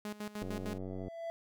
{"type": "tone with tremolo", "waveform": "sawtooth", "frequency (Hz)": 209.3, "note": "G#3", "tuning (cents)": 14, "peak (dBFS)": -34, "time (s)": [0.05, 0.78], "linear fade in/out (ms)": 2, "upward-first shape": "square", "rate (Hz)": 6.6, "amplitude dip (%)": 80}
{"type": "click train", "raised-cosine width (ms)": 2, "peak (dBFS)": -29, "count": 63, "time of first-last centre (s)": [0.42, 1.082], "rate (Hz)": 93.7}
{"type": "tone with exponential growth", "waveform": "triangle", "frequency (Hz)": 667, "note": "E5", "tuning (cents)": 20, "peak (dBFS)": -33, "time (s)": [0.56, 1.3], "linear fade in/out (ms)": 0, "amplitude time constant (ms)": 160}
{"effects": []}